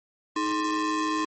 square ring-modulated tone, 368.2 Hz, F#4, 8 cents flat, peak -22 dBFS, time 0.36-1.25 s, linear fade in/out 5 ms, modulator 681 Hz, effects MP3 32 kbps

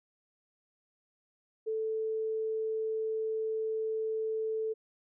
sine tone, 440 Hz, A4, in tune, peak -30 dBFS, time 1.66-4.74 s, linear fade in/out 20 ms, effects none

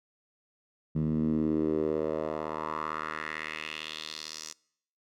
10% pulse tone with band-pass filter sweep, 77.78 Hz, D#2, in tune, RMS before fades -32 dBFS, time 0.95-4.53 s, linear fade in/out 10 ms, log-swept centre 170 to 6200 Hz, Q 2.8, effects noise-tail reverb RT60 0.7 s tail -25 dB re dry

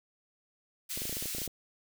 white high-pass noise, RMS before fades -37 dBFS, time 0.89-1.48 s, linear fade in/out 20 ms, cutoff 2300 Hz, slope 12 dB/octave
clicks, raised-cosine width 2 ms, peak -28 dBFS, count 12, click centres 0.975 / 1.019 / 1.054 / 1.095 / 1.127 / 1.169 / 1.225 / 1.257 / 1.349 / 1.384 / 1.418 / 1.477 s
effects none

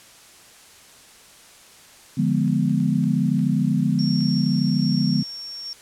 sine chord, D diminished seventh, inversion none, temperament equal, 146.83 / 174.61 / 207.7 / 246.9 Hz, D3 / F3 / Ab3 / Cb4, 0 / 0 / 0 / 0 cents, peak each -23 dBFS, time 2.17-5.23 s, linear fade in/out 10 ms
clicks, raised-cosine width 0.2 ms, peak -30 dBFS, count 6, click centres 2.479 / 2.695 / 2.802 / 3.039 / 3.392 / 4.207 s
sine tone with tremolo, 5500 Hz, F8, 27 cents flat, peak -29 dBFS, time 3.99-5.73 s, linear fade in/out 0 ms, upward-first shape square, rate 1.2 Hz, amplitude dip 25%
effects white hiss -48 dBFS RMS until 5.81 s + low-pass 10000 Hz 12 dB/octave

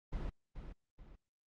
brown noise with echo, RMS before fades -39 dBFS, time 0.12-0.3 s, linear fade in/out 10 ms, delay 430 ms, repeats 2, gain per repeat -8 dB, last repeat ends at 1.16 s, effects low-pass 4000 Hz 12 dB/octave + Opus 24 kbps

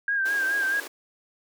sine tone with vibrato, 1600 Hz, G6, 35 cents sharp, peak -22 dBFS, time 0.08-0.8 s, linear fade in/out 2 ms, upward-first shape sine, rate 4.7 Hz, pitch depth 51 cents each way
pink high-pass noise, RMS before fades -39 dBFS, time 0.25-0.88 s, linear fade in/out 10 ms, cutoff 270 Hz, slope 96 dB/octave
effects none

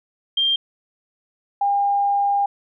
sine tone pair in turn, 3185 / 804.8 Hz, G7 / G5, +27 / +45 cents, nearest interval 2 octaves, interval 2382 cents, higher first, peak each -16 dBFS, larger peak neither, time 0.37-0.56 / 1.61-2.46 s, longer second, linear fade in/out 5 ms, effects none

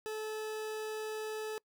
40% pulse tone, 433 Hz, A4, 28 cents flat, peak -36 dBFS, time 0.06-1.58 s, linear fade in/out 0 ms, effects noise-tail reverb RT60 0.1 s tail -26 dB re dry

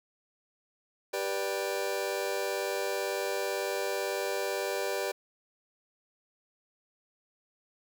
sawtooth chord, G major, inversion none, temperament just, 392 / 490 / 588 Hz, G4 / B4 / D5, 0 / -14 / +2 cents, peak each -30 / -31 / -30 dBFS, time 1.13-5.12 s, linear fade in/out 10 ms, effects none

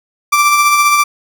30% pulse tone with tremolo, 1173 Hz, D6, 2 cents flat, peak -4 dBFS, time 0.32-1.04 s, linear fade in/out 10 ms, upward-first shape sine, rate 15 Hz, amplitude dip 35%, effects none

